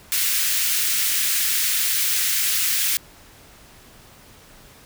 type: high-pass noise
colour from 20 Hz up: white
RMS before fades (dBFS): -21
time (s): 0.12-2.97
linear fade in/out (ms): 0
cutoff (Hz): 1600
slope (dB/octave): 24
effects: pink hiss -48 dBFS RMS until 4.85 s